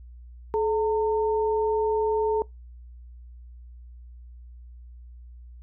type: tone pair together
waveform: sine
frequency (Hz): 429.5 / 909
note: A4 / A#5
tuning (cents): -42 / -44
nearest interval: octave + minor second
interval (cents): 1298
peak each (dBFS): -22 / -27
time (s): 0.54-2.42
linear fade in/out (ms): 0
effects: noise-tail reverb RT60 0.2 s tail -24 dB re dry + added 60 Hz sine -42 dBFS peak until 5.62 s